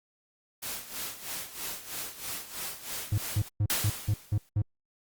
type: noise with tremolo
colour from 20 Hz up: white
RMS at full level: -35 dBFS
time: 0.62-3.49 s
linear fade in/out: 10 ms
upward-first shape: sine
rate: 3.1 Hz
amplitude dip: 75%
type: tone bursts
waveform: triangle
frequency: 103.83 Hz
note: G#2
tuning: in tune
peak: -21 dBFS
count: 7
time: 3.12-4.62 s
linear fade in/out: 5 ms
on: 60 ms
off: 180 ms
type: noise with exponential decay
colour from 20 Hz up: white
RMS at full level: -26 dBFS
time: 3.7-4.49 s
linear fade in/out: 0 ms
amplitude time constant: 170 ms
effects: Opus 48 kbps